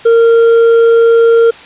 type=tone with hard clipping; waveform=sine; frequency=461.1 Hz; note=A#4; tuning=19 cents flat; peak=-5 dBFS; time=0.05-1.51 s; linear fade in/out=10 ms; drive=4 dB; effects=white hiss -33 dBFS RMS until 1.65 s + resampled to 8000 Hz